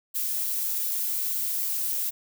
violet noise, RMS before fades -28 dBFS, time 0.14-2.11 s, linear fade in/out 20 ms, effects none

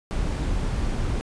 brown noise, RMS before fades -25 dBFS, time 0.11-1.21 s, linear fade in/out 0 ms, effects resampled to 22050 Hz

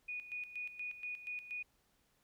sine tone with tremolo, 2466 Hz, D#7, 16 cents flat, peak -39 dBFS, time 0.08-1.63 s, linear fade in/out 10 ms, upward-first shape square, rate 4.2 Hz, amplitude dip 70%, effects pink hiss -75 dBFS RMS until 2.23 s

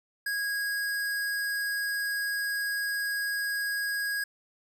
square tone, 1647 Hz, G#6, 15 cents flat, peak -29 dBFS, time 0.26-4.24 s, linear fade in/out 5 ms, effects none

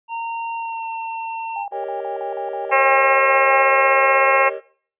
square tone with pitch glide, 920 to 905.2 Hz, A#5 to A5, -23 to +49 cents, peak -25 dBFS, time 0.08-1.67 s, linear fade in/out 50 ms, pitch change -28 cents, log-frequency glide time 0.56-0.86 s
sine tone bursts, 806 Hz, G5, 48 cents sharp, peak -26 dBFS, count 13, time 1.56-3.624 s, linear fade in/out 2 ms, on 120 ms, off 42 ms
triangle chord, Eb dominant seventh, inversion first, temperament equal, 392 / 466.2 / 554.4 / 622.3 Hz, G4 / Bb4 / Db5 / Eb5, 0 / 0 / 0 / 0 cents, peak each -30 / -29 / -28 / -31 dBFS, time 1.71-4.61 s, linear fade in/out 50 ms
harmonic tone, 269.1 Hz, C4, 49 cents sharp, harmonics 2 / 3 / 4 / 5 / 6 / 7 / 8 / 9 / 10, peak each -18 / -22 / -18 / -24 / -26 / -24 / -21 / -28 / -25 dBFS, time 2.71-4.5 s, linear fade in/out 20 ms
effects noise-tail reverb RT60 0.5 s tail -22 dB re dry + resampled to 8000 Hz

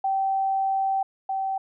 sine tone pair in turn, 775 / 772.2 Hz, G5 / G5, -20 / -26 cents, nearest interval unison, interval 6 cents, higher first, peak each -21 / -24 dBFS, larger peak first, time 0.04-1.03 / 1.29-1.58 s, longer first, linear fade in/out 5 ms, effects none

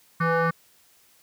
sine tone with frequency modulation, 499.5 Hz, B4, 20 cents sharp, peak -18 dBFS, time 0.2-0.51 s, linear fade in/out 10 ms, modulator 332 Hz, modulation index 3.4, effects tanh soft clip ceiling -17 dBFS + white hiss -59 dBFS RMS until 1.22 s

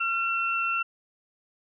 sine tone pair together, 1367.9 / 2702 Hz, F6 / E7, -36 / +42 cents, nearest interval octave, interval 1178 cents, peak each -27 dBFS, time 0-0.83 s, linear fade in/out 10 ms, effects none

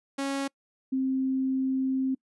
sawtooth / sine tone pair in turn, 275.2 / 263.6 Hz, C#4 / C4, -12 / +13 cents, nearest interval minor second, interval 75 cents, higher first, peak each -24 dBFS, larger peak neither, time 0.18-0.48 / 0.92-2.15 s, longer second, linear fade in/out 10 ms, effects noise-tail reverb RT60 0.1 s tail -26 dB re dry + resampled to 24000 Hz

